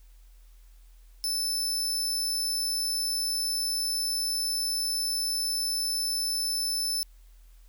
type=tone; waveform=sawtooth; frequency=5274 Hz; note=E8; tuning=in tune; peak=-24 dBFS; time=1.24-7.03 s; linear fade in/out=0 ms; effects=added 41 Hz sine -50 dBFS peak until 7.68 s + white hiss -66 dBFS RMS until 7.68 s